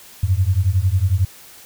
sine beating tone pair, 88.6 / 99.6 Hz, F2 / G2, +25 / +28 cents, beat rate 11 Hz, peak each -17 dBFS, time 0.23-1.25 s, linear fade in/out 5 ms, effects white hiss -43 dBFS RMS until 1.65 s

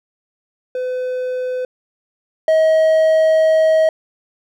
triangle tone pair in turn, 506 / 635.5 Hz, B4 / D#5, +42 / +36 cents, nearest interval major third, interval 394 cents, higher second, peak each -17 / -8 dBFS, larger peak second, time 0.75-1.65 / 2.48-3.89 s, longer second, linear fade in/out 2 ms, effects none

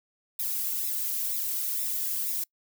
violet noise with flanger, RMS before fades -30 dBFS, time 0.39-2.44 s, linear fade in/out 5 ms, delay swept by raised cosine 0.65 to 2.25 ms, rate 2.1 Hz, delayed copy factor -0.95, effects noise-tail reverb RT60 0.1 s tail -26 dB re dry

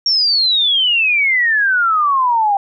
sine exponential sweep, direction down, 5588 to 784 Hz, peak -11 dBFS, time 0.06-2.57 s, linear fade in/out 2 ms, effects none

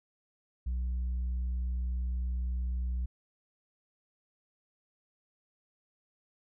sine tone, 61.7 Hz, B1, 1 cent flat, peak -27 dBFS, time 0.66-3.06 s, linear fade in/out 10 ms, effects tanh soft clip ceiling -29 dBFS

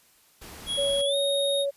pink noise, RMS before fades -43 dBFS, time 0.41-1.02 s, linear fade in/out 10 ms
square tone with pitch glide, 3322 to 3729 Hz, G#7 to A#7, 0 to 0 cents, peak -27 dBFS, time 0.66-1.66 s, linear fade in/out 50 ms, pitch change +200 cents, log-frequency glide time 1.05-1.16 s
sine tone, 560 Hz, C#5, 18 cents sharp, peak -24 dBFS, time 0.77-1.71 s, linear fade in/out 20 ms
effects white hiss -60 dBFS RMS until 1.76 s + resampled to 32000 Hz

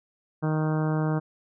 harmonic tone, 155.56 Hz, D#3, in tune, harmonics 1 / 2 / 3 / 4 / 5 / 6 / 7 / 8 / 9 / 10, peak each -24 / -30 / -34 / -36 / -38 / -40 / -41 / -42 / -43 / -44 dBFS, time 0.42-1.2 s, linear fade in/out 20 ms, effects none

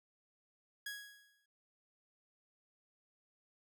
sawtooth tone with exponential decay, 1661.2 Hz, G#6, in tune, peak -36 dBFS, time 0.86-1.46 s, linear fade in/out 5 ms, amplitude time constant 130 ms, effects none

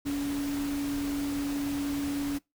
sine tone in noise, 284 Hz, C#4, 42 cents sharp, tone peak -28 dBFS, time 0.05-2.39 s, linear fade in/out 20 ms, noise pink, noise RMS -40 dBFS, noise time 0.05-2.39 s, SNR +9 dB, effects noise-tail reverb RT60 0.2 s tail -23 dB re dry

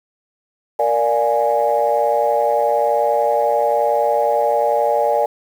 sine chord, Bb dominant seventh, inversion none, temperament equal, 466.2 / 587.3 / 698.5 / 830.6 Hz, Bb4 / D5 / F5 / Ab5, 0 / 0 / 0 / 0 cents, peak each -20 / -17 / -21 / -18 dBFS, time 0.79-5.26 s, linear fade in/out 5 ms, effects tanh soft clip ceiling -5 dBFS + 7-bit

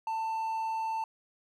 triangle tone with hard clipping, 891 Hz, A5, 22 cents sharp, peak -31 dBFS, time 0.07-1.04 s, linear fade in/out 2 ms, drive 6 dB, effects none

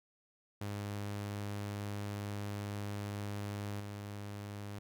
sawtooth tone with level steps, 102.2 Hz, G#2, 27 cents flat, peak -34 / -38 dBFS, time 0.61-4.79 s, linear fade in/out 5 ms, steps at 3.8 s, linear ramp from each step 5 ms, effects none

